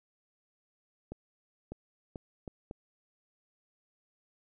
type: accelerating click train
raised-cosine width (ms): 2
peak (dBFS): -27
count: 5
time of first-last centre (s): 1.12-2.711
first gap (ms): 600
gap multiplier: 0.73
effects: none